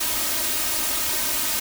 white noise with comb filter, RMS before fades -24 dBFS, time 0-1.6 s, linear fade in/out 10 ms, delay 3.2 ms, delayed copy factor +0.85, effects none

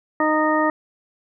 harmonic tone, 308.9 Hz, D#4, 12 cents flat, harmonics 1 / 2 / 3 / 4 / 6, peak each -21 / -22 / -23 / -23 / -25 dBFS, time 0.2-0.7 s, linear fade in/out 2 ms, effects none

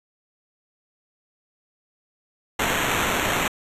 violet noise with sample-and-hold, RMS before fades -23 dBFS, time 2.59-3.48 s, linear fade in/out 5 ms, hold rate 4900 Hz, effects resampled to 32000 Hz

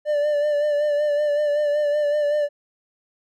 triangle tone with vibrato, 590 Hz, D5, 8 cents sharp, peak -16 dBFS, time 0.05-2.49 s, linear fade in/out 50 ms, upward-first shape sine, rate 5.3 Hz, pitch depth 34 cents each way, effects none

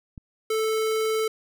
click, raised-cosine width 5 ms, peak -27 dBFS, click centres 0.178 s
square tone, 439.2 Hz, A4, 3 cents flat, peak -23 dBFS, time 0.5-1.28 s, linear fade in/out 5 ms
effects none

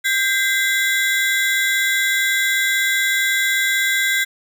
35% pulse ring-modulated tone, 1817 Hz, A#6, 45 cents flat, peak -11 dBFS, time 0.04-4.25 s, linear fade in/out 20 ms, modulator 232 Hz, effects none

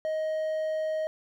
triangle tone, 627 Hz, D#5, 13 cents sharp, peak -25 dBFS, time 0.05-1.07 s, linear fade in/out 0 ms, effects none

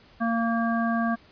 harmonic tone, 230 Hz, A#3, 23 cents flat, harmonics 1 / 3 / 5 / 7, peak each -24 / -29 / -31 / -32 dBFS, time 0.2-1.16 s, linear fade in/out 20 ms, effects pink hiss -55 dBFS RMS until 1.31 s + resampled to 11025 Hz

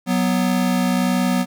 square tone pair together, 185.3 / 246.7 Hz, F#3 / B3, +3 / -2 cents, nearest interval perfect fourth, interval 495 cents, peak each -20 dBFS, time 0.06-1.46 s, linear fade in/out 50 ms, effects 9-bit

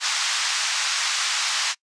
white band-pass noise, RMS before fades -24 dBFS, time 0-1.75 s, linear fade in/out 50 ms, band 950 to 6600 Hz, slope 24 dB/octave, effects noise-tail reverb RT60 0.1 s tail -24 dB re dry + resampled to 22050 Hz

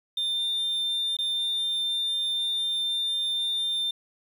sine tone with dropouts, 3599 Hz, A7, 38 cents sharp, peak -22 dBFS, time 0.17-3.91 s, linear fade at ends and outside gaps 5 ms, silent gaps 1.168-1.187 s, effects tanh soft clip ceiling -24 dBFS + 9-bit

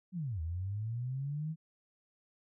sine linear two-way sweep, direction down then up, 191.7 to 77.78 to 162.2 Hz, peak -34 dBFS, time 0.12-1.56 s, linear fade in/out 50 ms, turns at 0.41 s, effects none

